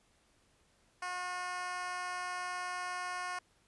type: tone with high-pass filter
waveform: 10% pulse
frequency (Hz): 360.8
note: F#4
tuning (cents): -44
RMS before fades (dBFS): -39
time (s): 1.02-3.39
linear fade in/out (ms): 5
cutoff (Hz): 880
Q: 1.8
effects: pink hiss -70 dBFS RMS until 3.67 s + resampled to 24000 Hz